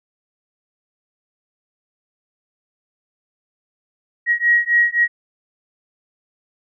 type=beating tone pair; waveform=sine; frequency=1896 / 1899.8 Hz; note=A#6 / A#6; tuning=+29 / +32 cents; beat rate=3.8 Hz; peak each=-16 dBFS; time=4.26-5.08 s; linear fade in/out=50 ms; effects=none